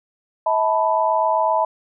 sine chord, E suspended fourth, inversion none, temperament equal with one note detuned, 643.1 / 880 / 987.8 Hz, E5 / A5 / B5, -43 / 0 / 0 cents, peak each -20 dBFS, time 0.46-1.65 s, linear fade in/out 5 ms, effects none

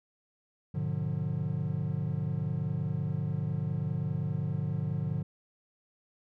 triangle chord, G# diminished seventh, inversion none, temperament just, 103.83 / 124.59 / 149.51 / 179.41 Hz, G#2 / B2 / D3 / F3, 0 / +16 / +31 / +47 cents, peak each -34 / -35 / -30 / -35 dBFS, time 0.74-5.23 s, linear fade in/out 10 ms, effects none

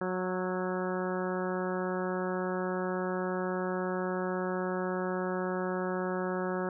harmonic tone with a mistuned harmonic, 183.6 Hz, F#3, 13 cents flat, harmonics 1 / 2 / 3 / 4 / 5 / 6 / 7 / 8 / 9, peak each -35 / -34 / -37 / -42 / -42 / -44 / -42 / -45 / -44 dBFS, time 0.01-6.69 s, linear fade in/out 2 ms, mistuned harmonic 7, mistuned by +27 cents, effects none

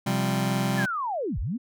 sawtooth chord, C suspended fourth, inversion none, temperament just, 130.81 / 174.42 / 196.22 Hz, C3 / F3 / G3, 0 / -2 / +2 cents, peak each -23 / -26 / -22 dBFS, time 0.06-0.86 s, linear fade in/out 10 ms
sine linear two-way sweep, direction down then up, 1774 to 34.53 to 266.7 Hz, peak -26 dBFS, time 0.77-1.58 s, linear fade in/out 20 ms, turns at 1.39 s
effects none

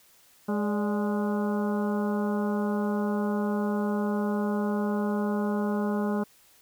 harmonic tone with a mistuned harmonic, 207.7 Hz, G#3, in tune, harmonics 1 / 2 / 3 / 4 / 5 / 6 / 7, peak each -26 / -32 / -36 / -38 / -40 / -42 / -43 dBFS, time 0.48-6.24 s, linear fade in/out 10 ms, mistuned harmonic 3, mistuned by -84 cents, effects white hiss -59 dBFS RMS until 6.61 s

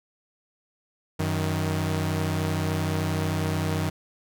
sawtooth tone pair together, 93.23 / 156.7 Hz, F#2 / D#3, +14 / +13 cents, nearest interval major sixth, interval 899 cents, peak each -23 dBFS, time 1.19-3.9 s, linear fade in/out 10 ms, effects none

